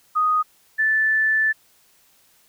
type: tone pair in turn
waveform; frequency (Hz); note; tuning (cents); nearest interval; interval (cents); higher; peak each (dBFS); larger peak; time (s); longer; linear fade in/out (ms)
sine; 1244.5 / 1754.8; D#6 / A6; 0 / -5; tritone; 595; second; -16; neither; 0.15-0.43 / 0.78-1.53; second; 20
effects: white hiss -58 dBFS RMS until 2.48 s